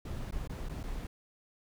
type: noise with dropouts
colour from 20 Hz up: brown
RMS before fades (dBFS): -38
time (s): 0.05-1.07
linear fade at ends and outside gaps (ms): 5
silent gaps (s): 0.311-0.322 / 0.476-0.494 / 0.688-0.694 / 0.832-0.836
effects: none